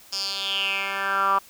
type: tone with band-pass filter sweep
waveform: 10% pulse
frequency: 196 Hz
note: G3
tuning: in tune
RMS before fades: -25 dBFS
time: 0.12-1.39 s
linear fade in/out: 10 ms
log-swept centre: 5400 to 1100 Hz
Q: 5.8
effects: white hiss -50 dBFS RMS until 1.49 s